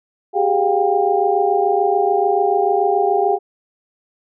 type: tone cluster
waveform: sine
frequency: 387.9 / 414.8 / 713 / 795 Hz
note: G4 / G#4 / F5 / G5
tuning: -18 / -2 / +36 / +24 cents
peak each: -19 dBFS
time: 0.33-3.39 s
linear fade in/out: 50 ms
effects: none